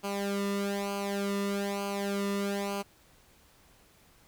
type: tone with flanger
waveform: sawtooth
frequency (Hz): 200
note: G3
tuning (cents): +35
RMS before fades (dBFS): -32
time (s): 0.03-2.83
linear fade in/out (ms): 20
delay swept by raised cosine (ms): 0.54 to 1.3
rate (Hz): 1.1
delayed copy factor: -0.8
effects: pink hiss -61 dBFS RMS until 4.27 s